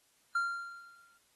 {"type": "tone with exponential decay", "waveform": "triangle", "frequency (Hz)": 1386, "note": "F6", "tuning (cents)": -14, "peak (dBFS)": -25, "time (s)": [0.35, 1.18], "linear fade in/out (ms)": 5, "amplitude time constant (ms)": 180, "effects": ["white hiss -70 dBFS RMS until 1.35 s", "AAC 32 kbps"]}